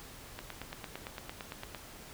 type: click train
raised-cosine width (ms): 0.3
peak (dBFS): -24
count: 13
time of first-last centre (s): 0.39-1.747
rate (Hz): 8.84
effects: pink hiss -50 dBFS RMS until 2.13 s